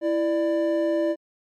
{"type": "tone pair together", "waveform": "triangle", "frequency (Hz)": [332.3, 592.5], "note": ["E4", "D5"], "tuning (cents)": [14, 15], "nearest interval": "minor seventh", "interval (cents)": 1001, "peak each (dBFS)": -21, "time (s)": [0.01, 1.16], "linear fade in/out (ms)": 50, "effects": ["MP3 96 kbps"]}